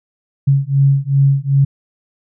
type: beating tone pair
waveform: sine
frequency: 137 / 139.6 Hz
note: C#3 / C#3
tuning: -20 / +13 cents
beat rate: 2.6 Hz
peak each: -13 dBFS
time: 0.47-1.65 s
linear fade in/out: 10 ms
effects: none